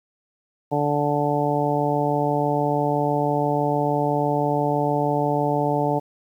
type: harmonic tone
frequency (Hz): 146.1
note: D3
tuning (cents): -9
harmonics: 1 / 2 / 3 / 4 / 5 / 6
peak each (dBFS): -26 / -26 / -26 / -26 / -26 / -26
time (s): 0.71-6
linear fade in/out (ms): 20
effects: 9-bit